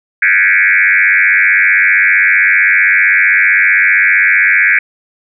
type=tone with frequency modulation; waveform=sine; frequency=1946 Hz; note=B6; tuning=26 cents flat; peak=-6 dBFS; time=0.22-4.79 s; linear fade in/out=5 ms; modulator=95.5 Hz; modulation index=4.2; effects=none